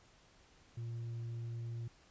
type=tone with tanh clipping; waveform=sine; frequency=116.54 Hz; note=A#2; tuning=in tune; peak=-40 dBFS; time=0.77-1.88 s; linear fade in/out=5 ms; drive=3 dB; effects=pink hiss -65 dBFS RMS until 2.1 s + resampled to 16000 Hz